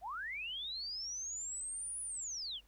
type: linear two-way sweep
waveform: sine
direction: up then down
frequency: 642 to 9956 to 2701 Hz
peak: -39 dBFS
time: 0.01-2.61 s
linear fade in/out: 50 ms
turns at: 2.01 s
effects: added 50 Hz sine -63 dBFS peak until 2.67 s + pink hiss -71 dBFS RMS until 2.67 s